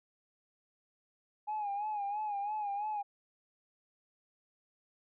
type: tone with vibrato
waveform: sine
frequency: 828 Hz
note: G#5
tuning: 5 cents flat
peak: -32 dBFS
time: 1.47-3.03 s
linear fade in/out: 20 ms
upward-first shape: sine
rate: 3 Hz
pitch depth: 67 cents each way
effects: tanh soft clip ceiling -30 dBFS